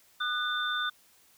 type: tone cluster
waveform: sine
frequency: 1218 / 1482 / 3566 Hz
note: D#6 / F#6 / A7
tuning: -37 / +2 / +22 cents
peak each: -34 / -31 / -33 dBFS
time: 0.2-0.9 s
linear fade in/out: 10 ms
effects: white hiss -62 dBFS RMS until 1.37 s